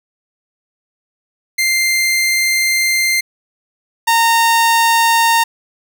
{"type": "tone pair in turn", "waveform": "sawtooth", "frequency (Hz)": [2093, 920], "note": ["C7", "A#5"], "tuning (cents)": [0, -23], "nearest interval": "octave + major second", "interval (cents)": 1423, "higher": "first", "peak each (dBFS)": [-9, -6], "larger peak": "second", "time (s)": [[1.58, 3.21], [4.07, 5.44]], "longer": "first", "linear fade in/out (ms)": 10, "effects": []}